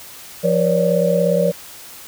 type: tone cluster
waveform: sine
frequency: 174.9 / 478.8 / 550 / 587 Hz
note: F3 / A#4 / C#5 / D5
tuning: +3 / +46 / -14 / -1 cents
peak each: -19 dBFS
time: 0.43-1.52 s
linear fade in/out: 20 ms
effects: white hiss -38 dBFS RMS until 2.07 s